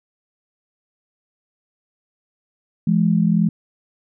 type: tone pair together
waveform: sine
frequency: 170 / 211.8 Hz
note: F3 / G#3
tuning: -46 / +34 cents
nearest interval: major third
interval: 380 cents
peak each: -16 / -17 dBFS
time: 2.87-3.49 s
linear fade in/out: 5 ms
effects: none